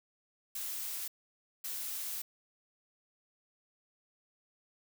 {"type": "noise bursts at uneven times", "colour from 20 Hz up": "blue", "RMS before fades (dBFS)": -39, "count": 2, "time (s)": [[0.55, 1.08], [1.64, 2.22]], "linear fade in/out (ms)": 5, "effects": []}